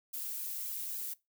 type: noise with flanger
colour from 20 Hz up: violet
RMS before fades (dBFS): -39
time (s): 0.13-1.14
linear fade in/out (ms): 10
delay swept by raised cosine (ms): 1.2 to 3.2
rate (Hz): 3.6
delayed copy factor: +0.95
effects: noise-tail reverb RT60 0.2 s tail -20 dB re dry